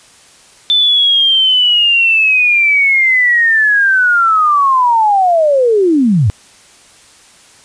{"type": "linear sweep", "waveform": "sine", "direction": "down", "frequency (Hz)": [3542, 88.4], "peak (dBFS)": -7, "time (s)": [0.7, 6.3], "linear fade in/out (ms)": 0, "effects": ["white hiss -43 dBFS RMS until 7.64 s", "resampled to 22050 Hz"]}